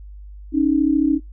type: tone pair together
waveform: sine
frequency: 277.2 / 311.1 Hz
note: C#4 / D#4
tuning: 0 / 0 cents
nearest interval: major second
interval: 200 cents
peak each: -17 dBFS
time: 0.52-1.2 s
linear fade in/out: 50 ms
effects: noise-tail reverb RT60 0.2 s tail -26 dB re dry + added 50 Hz sine -35 dBFS peak until 1.32 s